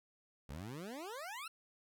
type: exponential sweep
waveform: 20% pulse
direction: up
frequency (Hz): 63.9 to 1396.9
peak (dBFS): -39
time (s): 0.49-1.48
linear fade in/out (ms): 5
effects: 13-bit